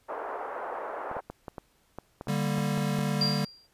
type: band-pass noise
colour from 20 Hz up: pink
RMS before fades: -36 dBFS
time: 0.08-1.21 s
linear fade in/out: 20 ms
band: 480 to 1300 Hz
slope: 24 dB/octave
type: clicks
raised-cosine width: 1 ms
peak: -23 dBFS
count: 11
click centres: 1.114 / 1.167 / 1.3 / 1.482 / 1.582 / 1.986 / 2.211 / 2.272 / 2.582 / 2.778 / 2.989 s
type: chord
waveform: square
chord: G minor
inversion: second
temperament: equal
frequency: 146.83 / 196 / 233.1 Hz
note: D3 / G3 / Bb3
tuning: 0 / 0 / 0 cents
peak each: -30 / -31 / -35 dBFS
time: 2.28-3.45 s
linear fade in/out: 5 ms
type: tone with exponential decay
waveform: sine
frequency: 4757 Hz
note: D8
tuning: 21 cents sharp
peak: -22 dBFS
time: 3.21-3.67 s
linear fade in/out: 5 ms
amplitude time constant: 100 ms
effects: pink hiss -67 dBFS RMS until 3.73 s + resampled to 32000 Hz